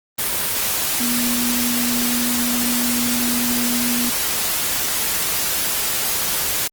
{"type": "tone in noise", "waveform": "sine", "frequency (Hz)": 241.6, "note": "B3", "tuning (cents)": -38, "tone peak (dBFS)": -21, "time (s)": [1, 4.1], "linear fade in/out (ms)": 10, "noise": "white", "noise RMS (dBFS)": -21, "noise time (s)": [0.18, 6.68], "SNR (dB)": -3, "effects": ["Opus 24 kbps"]}